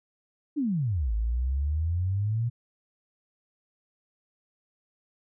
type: exponential two-way sweep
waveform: sine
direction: down then up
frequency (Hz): 314.6 to 52.5 to 121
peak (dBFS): -24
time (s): 0.56-2.5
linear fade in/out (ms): 20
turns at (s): 1.13
effects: none